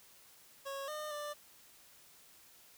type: tone with pitch steps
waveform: 25% pulse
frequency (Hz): 550 / 607 / 591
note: C#5 / D#5 / D5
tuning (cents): -14 / -43 / +11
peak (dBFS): -36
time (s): 0.65-1.34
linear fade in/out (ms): 20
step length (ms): 230
effects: white hiss -61 dBFS RMS until 2.77 s